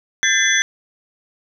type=tone cluster; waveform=sine; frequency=1596 / 1776 / 2043 / 3401 / 6080 Hz; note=G6 / A6 / C7 / G#7 / F#8; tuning=+31 / +16 / -42 / +40 / +46 cents; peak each=-20 dBFS; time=0.23-0.62 s; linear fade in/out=0 ms; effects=none